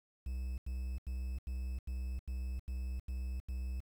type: tone bursts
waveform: triangle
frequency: 63.4 Hz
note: B1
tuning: 46 cents sharp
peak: -34 dBFS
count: 9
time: 0.26-3.804 s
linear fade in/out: 5 ms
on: 320 ms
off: 83 ms
effects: 10-bit